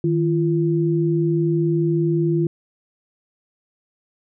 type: tone pair together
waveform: sine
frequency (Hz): 156.6 / 341.7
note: D#3 / F4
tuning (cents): +11 / -38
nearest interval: octave + major second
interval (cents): 1351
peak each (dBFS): -19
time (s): 0.04-2.47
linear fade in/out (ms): 2
effects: none